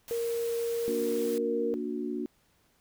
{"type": "noise", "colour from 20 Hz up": "white", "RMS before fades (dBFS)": -44, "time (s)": [0.08, 1.38], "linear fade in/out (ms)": 0}
{"type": "tone", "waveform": "sine", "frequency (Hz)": 466.2, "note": "A#4", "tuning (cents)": 0, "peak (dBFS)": -28, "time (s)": [0.11, 1.74], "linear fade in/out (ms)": 0}
{"type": "chord", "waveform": "sine", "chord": "Bb augmented", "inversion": "none", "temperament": "just", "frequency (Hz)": [233.1, 291.4, 364.2], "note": ["Bb3", "D4", "F#4"], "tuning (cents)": [0, -13, -27], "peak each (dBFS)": -35, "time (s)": [0.88, 2.26], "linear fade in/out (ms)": 0}
{"effects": ["pink hiss -68 dBFS RMS until 2.8 s"]}